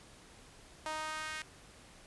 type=tone with high-pass filter sweep; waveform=sawtooth; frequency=311.1 Hz; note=D#4; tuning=in tune; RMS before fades=-40 dBFS; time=0.86-1.42 s; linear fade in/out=0 ms; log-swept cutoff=820 to 1800 Hz; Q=1.8; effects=pink hiss -57 dBFS RMS until 2.06 s + resampled to 24000 Hz